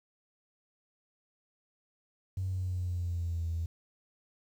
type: tone with pitch glide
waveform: triangle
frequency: 94 to 82.78 Hz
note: F#2 to E2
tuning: +28 to +8 cents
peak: -27 dBFS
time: 2.37-3.66 s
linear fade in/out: 5 ms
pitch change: -220 cents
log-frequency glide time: 2.47-3.47 s
effects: tanh soft clip ceiling -28 dBFS + 10-bit